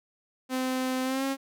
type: tone with pitch glide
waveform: sawtooth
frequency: 258 to 271 Hz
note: C4 to C#4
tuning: -24 to -39 cents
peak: -23 dBFS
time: 0.49-1.37 s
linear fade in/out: 50 ms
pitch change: +85 cents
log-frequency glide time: 1.03-1.25 s
effects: none